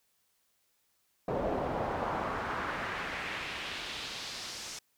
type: noise with band-pass filter sweep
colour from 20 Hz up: brown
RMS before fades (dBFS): -36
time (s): 1.28-4.79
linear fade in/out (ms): 5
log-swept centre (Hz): 530 to 6400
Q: 1.6
effects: white hiss -74 dBFS RMS until 4.97 s